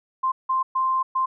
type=tone bursts at uneven times; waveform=sine; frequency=1046.5 Hz; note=C6; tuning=in tune; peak=-19 dBFS; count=4; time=0.23-0.32 / 0.49-0.63 / 0.75-1.03 / 1.15-1.26 s; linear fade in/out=10 ms; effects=none